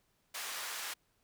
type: band-pass noise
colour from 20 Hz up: pink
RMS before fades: -41 dBFS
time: 0.34-0.94 s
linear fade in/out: 10 ms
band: 1100 to 16000 Hz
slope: 12 dB/octave
effects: pink hiss -75 dBFS RMS until 1.23 s